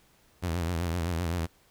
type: tone with vibrato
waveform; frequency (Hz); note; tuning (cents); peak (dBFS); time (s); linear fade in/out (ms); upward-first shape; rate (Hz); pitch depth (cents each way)
sawtooth; 85.4; F2; -38; -24; 0.42-1.47; 20; triangle; 7.8; 120
effects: pink hiss -63 dBFS RMS until 1.7 s